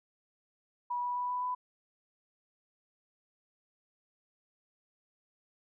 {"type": "tone with pitch steps", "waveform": "sine", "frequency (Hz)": [974, 979.6, 985.3, 991, 996.8], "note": ["B5", "B5", "B5", "B5", "B5"], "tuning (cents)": [-24, -14, -4, 6, 16], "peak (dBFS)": -31, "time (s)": [0.9, 1.55], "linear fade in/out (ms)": 10, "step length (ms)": 130, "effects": []}